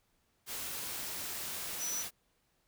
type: tone in noise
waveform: sine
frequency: 5920 Hz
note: F#8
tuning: in tune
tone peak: -35 dBFS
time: 1.78-2.05 s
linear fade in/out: 50 ms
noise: white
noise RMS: -40 dBFS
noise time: 0.46-2.11 s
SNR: +2 dB
effects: pink hiss -75 dBFS RMS until 2.67 s